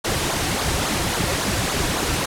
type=noise with flanger; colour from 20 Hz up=pink; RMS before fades=-22 dBFS; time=0.04-2.26 s; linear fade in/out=10 ms; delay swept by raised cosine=0.36 to 4.86 ms; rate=3.6 Hz; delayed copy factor=-0.65; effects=low-pass 11000 Hz 12 dB/octave